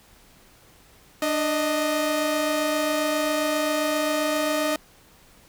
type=tone pair together; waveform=sawtooth; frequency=297.4 / 622.3 Hz; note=D4 / D#5; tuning=+22 / 0 cents; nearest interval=octave + minor second; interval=1278 cents; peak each=-22 / -20 dBFS; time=1.22-4.76 s; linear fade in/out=2 ms; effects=pink hiss -54 dBFS RMS until 5.48 s